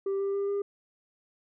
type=tone with pitch steps; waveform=sine; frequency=392 / 395.4 / 398.9 / 402.3 Hz; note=G4 / G4 / G4 / G4; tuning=0 / +15 / +30 / +45 cents; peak=-24 dBFS; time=0.06-0.62 s; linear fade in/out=5 ms; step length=140 ms; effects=tanh soft clip ceiling -26 dBFS